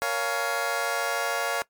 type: chord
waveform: 20% pulse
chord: Bb minor seventh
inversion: none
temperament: just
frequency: 466.2 / 559.4 / 699.2 / 839.1 Hz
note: Bb4 / Db5 / F5 / Ab5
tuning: 0 / +16 / +2 / +18 cents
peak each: -28 / -25 / -25 / -30 dBFS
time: 0.02-1.62 s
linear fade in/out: 0 ms
effects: noise-tail reverb RT60 0.1 s tail -20 dB re dry + MP3 96 kbps